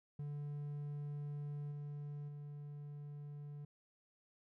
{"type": "tone with level steps", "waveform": "triangle", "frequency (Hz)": 145.8, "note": "D3", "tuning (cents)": -12, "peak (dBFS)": [-39, -41, -44], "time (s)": [0.19, 3.65], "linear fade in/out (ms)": 5, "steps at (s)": [1.71, 2.28], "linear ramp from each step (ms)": 10, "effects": []}